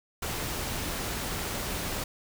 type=noise; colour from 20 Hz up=pink; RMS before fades=-33 dBFS; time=0.22-2.04 s; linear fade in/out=5 ms; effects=none